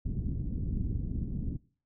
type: low-pass noise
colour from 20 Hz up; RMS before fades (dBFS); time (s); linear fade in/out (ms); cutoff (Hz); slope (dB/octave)
pink; -33; 0.05-1.57; 5; 250; 24
effects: noise-tail reverb RT60 0.4 s tail -20 dB re dry